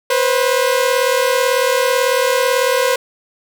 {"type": "tone pair together", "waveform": "sawtooth", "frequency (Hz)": [491.9, 530], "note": ["B4", "C5"], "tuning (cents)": [-7, 22], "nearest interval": "minor second", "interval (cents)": 129, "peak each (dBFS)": -12, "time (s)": [0.1, 2.96], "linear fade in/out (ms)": 5, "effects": []}